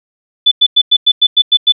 sine tone bursts, 3488 Hz, A7, 16 cents flat, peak -4 dBFS, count 9, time 0.46-1.723 s, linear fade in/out 10 ms, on 55 ms, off 96 ms, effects none

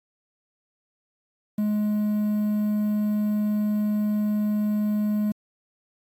triangle tone with quantisation, 210.2 Hz, G#3, 21 cents sharp, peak -19 dBFS, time 1.58-5.32 s, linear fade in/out 5 ms, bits 8, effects AAC 64 kbps

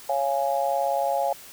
sine chord, Db major, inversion none, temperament just, 554.4 / 693 / 831.5 Hz, Db5 / F5 / Ab5, 0 / -14 / +2 cents, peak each -26 dBFS, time 0.09-1.33 s, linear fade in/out 5 ms, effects white hiss -45 dBFS RMS until 1.52 s

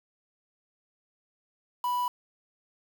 triangle tone with quantisation, 985 Hz, B5, 5 cents flat, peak -24 dBFS, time 1.84-2.08 s, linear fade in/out 2 ms, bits 7, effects none

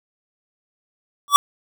square tone with exponential growth, 1147 Hz, D6, 41 cents flat, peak -3 dBFS, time 1.28-1.36 s, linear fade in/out 0 ms, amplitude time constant 16 ms, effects none

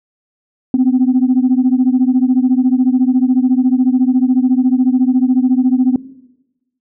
sine beating tone pair, 250 / 264 Hz, B3 / C4, +21 / +16 cents, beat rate 14 Hz, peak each -11 dBFS, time 0.74-5.96 s, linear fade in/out 2 ms, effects noise-tail reverb RT60 1.0 s tail -19 dB re dry + tanh soft clip ceiling -4 dBFS

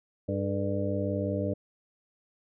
harmonic tone with a mistuned harmonic, 99 Hz, G2, 18 cents sharp, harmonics 1 / 2 / 3 / 4 / 5 / 6, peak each -32 / -34 / -34 / -38 / -35 / -34 dBFS, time 0.28-1.54 s, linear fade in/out 10 ms, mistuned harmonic 4, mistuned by +140 cents, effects none

